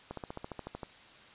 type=slowing click train; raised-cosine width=1 ms; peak=-25 dBFS; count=11; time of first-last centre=0.11-0.832 s; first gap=63 ms; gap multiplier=1.03; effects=white hiss -55 dBFS RMS until 1.34 s + resampled to 8000 Hz